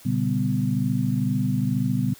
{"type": "tone cluster", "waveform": "sine", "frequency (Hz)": [120.3, 142.4, 195.4, 249.5], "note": ["B2", "C#3", "G3", "B3"], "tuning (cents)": [-45, 47, -5, 18], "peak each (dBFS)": -26, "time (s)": [0.05, 2.14], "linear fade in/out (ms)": 10, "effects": ["white hiss -49 dBFS RMS until 2.19 s"]}